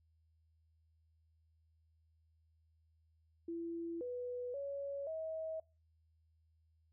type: tone with pitch steps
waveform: sine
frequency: 336 / 492.7 / 560 / 640 Hz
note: E4 / B4 / C#5 / D#5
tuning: +33 / -4 / +18 / +49 cents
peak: -39 dBFS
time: 3.48-5.6 s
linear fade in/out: 5 ms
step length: 530 ms
effects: noise-tail reverb RT60 0.3 s tail -22 dB re dry + added 80 Hz sine -70 dBFS peak until 6.92 s